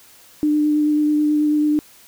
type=tone with vibrato; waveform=sine; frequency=300 Hz; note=D4; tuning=37 cents sharp; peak=-14 dBFS; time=0.43-1.79 s; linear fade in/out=0 ms; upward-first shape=sine; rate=9.2 Hz; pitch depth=12 cents each way; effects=white hiss -48 dBFS RMS until 2.07 s